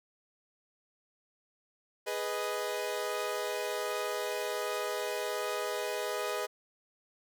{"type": "chord", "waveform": "sawtooth", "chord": "G# minor", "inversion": "none", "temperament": "equal", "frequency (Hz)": [415.3, 493.9, 622.3], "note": ["G#4", "B4", "D#5"], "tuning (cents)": [0, 0, 0], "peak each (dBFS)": -33, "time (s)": [2.06, 6.47], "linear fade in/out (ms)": 20, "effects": []}